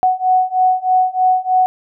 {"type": "beating tone pair", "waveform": "sine", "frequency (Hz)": [740, 743.2], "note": ["F#5", "F#5"], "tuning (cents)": [0, 7], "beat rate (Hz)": 3.2, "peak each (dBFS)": [-15, -14], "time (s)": [0.03, 1.66], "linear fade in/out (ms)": 0, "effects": []}